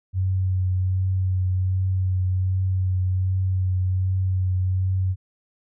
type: tone with vibrato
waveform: sine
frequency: 93.2 Hz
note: F#2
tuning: 13 cents sharp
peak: -19 dBFS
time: 0.13-5.16 s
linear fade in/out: 50 ms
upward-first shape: triangle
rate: 1.3 Hz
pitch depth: 20 cents each way
effects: none

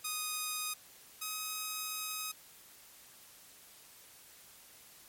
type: tone pair in turn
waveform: 5% pulse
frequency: 1244.5 / 1264.1 Hz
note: D#6 / D#6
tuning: 0 / +27 cents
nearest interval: unison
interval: 27 cents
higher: second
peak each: -23 / -25 dBFS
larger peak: first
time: 0.04-0.74 / 1.21-2.32 s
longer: second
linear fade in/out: 10 ms
effects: white hiss -57 dBFS RMS until 5.08 s + MP3 64 kbps

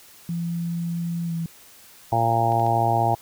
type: tone with pitch glide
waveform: sine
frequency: 169.8 to 166.11 Hz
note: F3 to E3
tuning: -48 to +14 cents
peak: -24 dBFS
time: 0.29-1.46 s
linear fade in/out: 2 ms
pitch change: -38 cents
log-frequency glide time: 1.26-1.32 s
type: harmonic tone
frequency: 115.6 Hz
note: A#2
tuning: 14 cents flat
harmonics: 1 / 2 / 3 / 4 / 5 / 6 / 7 / 8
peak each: -24 / -34 / -30 / -34 / -32 / -23 / -22 / -28 dBFS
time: 2.12-3.15 s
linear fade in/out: 5 ms
type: clicks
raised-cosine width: 0.2 ms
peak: -26 dBFS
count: 3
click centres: 2.521 / 2.597 / 2.665 s
effects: white hiss -49 dBFS RMS until 3.21 s

